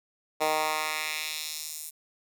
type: tone with high-pass filter sweep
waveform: 10% pulse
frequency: 155.2 Hz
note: D#3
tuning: 4 cents flat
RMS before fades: -31 dBFS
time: 0.4-1.91 s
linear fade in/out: 20 ms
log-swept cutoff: 570 to 9400 Hz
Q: 1.2
effects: none